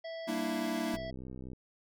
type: harmonic tone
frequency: 658 Hz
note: E5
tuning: 3 cents flat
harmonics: 1 / 3 / 5 / 7 / 8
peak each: -39 / -49 / -53 / -56 / -57 dBFS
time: 0.04-1.11 s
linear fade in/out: 10 ms
type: chord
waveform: square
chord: E half-diminished seventh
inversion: first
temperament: equal with one note detuned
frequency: 196 / 233.1 / 298.3 / 329.6 Hz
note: G3 / Bb3 / D4 / E4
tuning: 0 / 0 / +27 / 0 cents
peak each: -43 / -37 / -39 / -39 dBFS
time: 0.27-0.97 s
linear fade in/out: 20 ms
type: click train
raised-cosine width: 3 ms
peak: -32 dBFS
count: 39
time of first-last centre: 0.94-1.533 s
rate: 64.1 Hz
effects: none